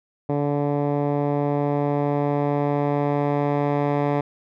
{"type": "tone with low-pass filter sweep", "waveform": "10% pulse", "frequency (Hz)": 144.5, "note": "D3", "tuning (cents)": -28, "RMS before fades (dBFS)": -22, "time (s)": [0.29, 4.21], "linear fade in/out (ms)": 5, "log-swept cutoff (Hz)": [690, 1400], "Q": 0.72, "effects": []}